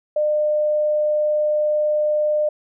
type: tone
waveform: sine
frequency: 603 Hz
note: D5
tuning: 46 cents sharp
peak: -16 dBFS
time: 0.16-2.49 s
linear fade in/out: 5 ms
effects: none